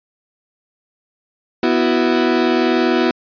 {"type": "chord", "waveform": "35% pulse", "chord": "B suspended fourth", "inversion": "none", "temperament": "equal", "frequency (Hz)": [246.9, 329.6, 370], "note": ["B3", "E4", "F#4"], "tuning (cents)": [0, 0, 0], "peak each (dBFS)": -16, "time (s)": [1.63, 3.11], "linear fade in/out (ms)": 2, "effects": ["resampled to 11025 Hz"]}